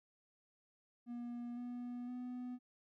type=tone with pitch steps; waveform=triangle; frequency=239.7 / 244 / 248.4 Hz; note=A#3 / B3 / B3; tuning=+48 / -21 / +10 cents; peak=-40 dBFS; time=1.06-2.59 s; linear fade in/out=50 ms; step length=510 ms; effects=none